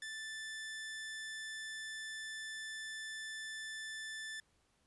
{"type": "tone", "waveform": "sawtooth", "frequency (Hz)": 1760, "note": "A6", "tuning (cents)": 0, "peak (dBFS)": -39, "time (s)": [0.02, 4.4], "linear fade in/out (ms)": 2, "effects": ["pink hiss -75 dBFS RMS until 4.86 s", "resampled to 24000 Hz"]}